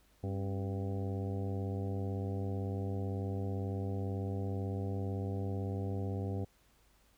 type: harmonic tone with a mistuned harmonic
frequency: 98 Hz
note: G2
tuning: in tune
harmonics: 1 / 2 / 3 / 4 / 5 / 6 / 7 / 8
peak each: -35 / -42 / -44 / -45 / -46 / -54 / -51 / -53 dBFS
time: 0.23-6.45 s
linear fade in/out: 10 ms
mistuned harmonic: 3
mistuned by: -95 cents
effects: added 50 Hz sine -69 dBFS peak until 7.17 s + pink hiss -69 dBFS RMS until 7.17 s